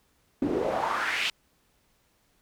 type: noise with band-pass filter sweep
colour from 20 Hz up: pink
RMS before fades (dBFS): -28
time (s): 0.42-1.3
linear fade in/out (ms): 2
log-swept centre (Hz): 260 to 3200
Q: 3.1
effects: pink hiss -68 dBFS RMS until 2.41 s